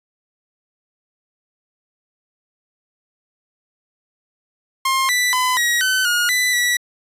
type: tone with pitch steps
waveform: sawtooth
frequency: 1063 / 1980 / 1009 / 1905 / 1520 / 1434 / 1993 / 1949 Hz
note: C6 / B6 / B5 / A#6 / F#6 / F6 / B6 / B6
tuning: +27 / +4 / +37 / +37 / +46 / +45 / +15 / -23 cents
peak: -12 dBFS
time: 4.85-6.77 s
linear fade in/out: 5 ms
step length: 240 ms
effects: resampled to 32000 Hz